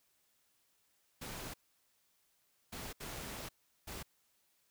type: noise bursts at uneven times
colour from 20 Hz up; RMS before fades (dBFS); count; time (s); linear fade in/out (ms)
pink; -45; 4; 1.21-1.54 / 2.72-2.93 / 3-3.49 / 3.87-4.03; 10
effects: white hiss -75 dBFS RMS until 4.7 s